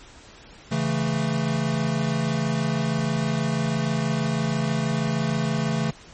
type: chord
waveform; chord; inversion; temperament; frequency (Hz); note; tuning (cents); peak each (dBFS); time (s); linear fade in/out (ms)
square; A major; first; equal; 138.59 / 164.81 / 220; C#3 / E3 / A3; 0 / 0 / 0; -27; 0.71-5.91; 10
effects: pink hiss -47 dBFS RMS until 6.13 s + MP3 32 kbps